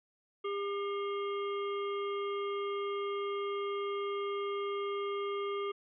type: harmonic tone with a mistuned harmonic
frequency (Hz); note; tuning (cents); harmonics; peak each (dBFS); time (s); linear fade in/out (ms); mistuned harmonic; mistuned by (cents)
401.7; G4; +42; 1 / 3 / 5 / 7 / 8; -34 / -39 / -47 / -52 / -50; 0.44-5.72; 10; 5; +110
effects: none